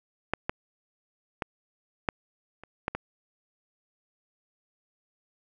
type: clicks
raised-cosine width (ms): 0.5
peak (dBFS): -10 / -12 / -14 / -9 / -29 / -12 / -16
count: 7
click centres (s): 0.336 / 0.495 / 1.422 / 2.088 / 2.636 / 2.881 / 2.95
effects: none